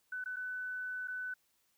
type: tone with dropouts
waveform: sine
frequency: 1500 Hz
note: F#6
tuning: 23 cents sharp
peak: -37 dBFS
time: 0.12-1.34 s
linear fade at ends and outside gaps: 5 ms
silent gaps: 0.241-0.258 / 0.361-0.366 / 1.075-1.081 s
effects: white hiss -75 dBFS RMS until 1.77 s